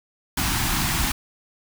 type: band-stop noise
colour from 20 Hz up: pink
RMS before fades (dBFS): -23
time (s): 0.37-1.12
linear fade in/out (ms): 5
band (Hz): 340 to 730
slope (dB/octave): 48
effects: none